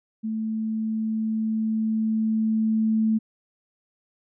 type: tone with level ramp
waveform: sine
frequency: 220 Hz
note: A3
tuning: in tune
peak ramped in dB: -25 to -18 dBFS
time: 0.23-3.19 s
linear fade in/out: 20 ms
effects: none